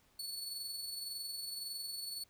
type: tone with amplitude modulation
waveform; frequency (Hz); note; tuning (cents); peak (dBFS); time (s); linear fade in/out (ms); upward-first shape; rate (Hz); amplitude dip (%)
sawtooth; 4429; C#8; -2; -36; 0.19-2.24; 5; sine; 21.8; 40
effects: pink hiss -70 dBFS RMS until 2.29 s